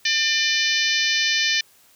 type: harmonic tone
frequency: 598 Hz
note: D5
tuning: 31 cents sharp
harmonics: 3 / 4 / 5 / 6 / 7 / 8 / 9 / 10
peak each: -24 / -25 / -26 / -27 / -27 / -28 / -29 / -29 dBFS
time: 0.05-1.61 s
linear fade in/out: 5 ms
effects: white hiss -55 dBFS RMS until 1.95 s